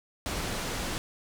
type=low-pass noise; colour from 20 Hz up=pink; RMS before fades=-33 dBFS; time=0.26-0.98 s; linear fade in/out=0 ms; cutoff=9300 Hz; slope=12 dB/octave; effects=none